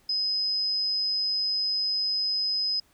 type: tone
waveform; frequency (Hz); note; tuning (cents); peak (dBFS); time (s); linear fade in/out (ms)
sine; 5050; D#8; +25; -24; 0.09-2.8; 5
effects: pink hiss -63 dBFS RMS until 2.93 s